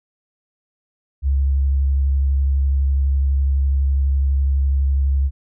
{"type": "tone with vibrato", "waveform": "sine", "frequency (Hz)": 68.5, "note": "C#2", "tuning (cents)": -20, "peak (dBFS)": -14, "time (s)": [1.22, 5.31], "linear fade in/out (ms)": 50, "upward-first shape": "triangle", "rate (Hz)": 12, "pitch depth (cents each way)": 25, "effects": []}